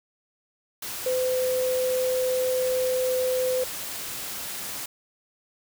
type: tone in noise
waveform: sine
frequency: 510 Hz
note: C5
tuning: 44 cents flat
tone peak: -22 dBFS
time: 1.06-3.64 s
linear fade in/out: 5 ms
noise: white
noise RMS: -34 dBFS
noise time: 0.82-4.86 s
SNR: +9 dB
effects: none